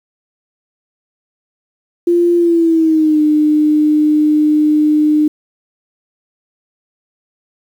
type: tone with pitch glide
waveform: sine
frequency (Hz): 346 to 303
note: F4 to D#4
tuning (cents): -16 to -46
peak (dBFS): -8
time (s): 2.07-5.28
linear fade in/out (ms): 5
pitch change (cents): -230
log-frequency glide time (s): 2.37-3.21
effects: 7-bit